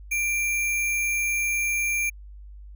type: tone with sample-and-hold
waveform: sine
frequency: 2364 Hz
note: D7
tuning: 11 cents sharp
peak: -22 dBFS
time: 0.11-2.1 s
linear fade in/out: 10 ms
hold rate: 8820 Hz
effects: added 50 Hz sine -40 dBFS peak until 2.75 s